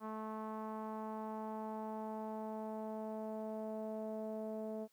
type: tone with low-pass filter sweep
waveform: sawtooth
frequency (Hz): 217.8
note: A3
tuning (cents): -17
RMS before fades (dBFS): -43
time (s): 0-4.88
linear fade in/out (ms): 50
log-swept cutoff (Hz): 1100 to 600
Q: 3.5
effects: white hiss -75 dBFS RMS until 4.92 s + high-pass 60 Hz 12 dB/octave